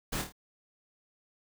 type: noise with echo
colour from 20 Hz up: pink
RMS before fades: -34 dBFS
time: 0.12-0.22 s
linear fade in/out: 10 ms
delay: 26 ms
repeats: 4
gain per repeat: -5 dB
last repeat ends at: 0.324 s
effects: none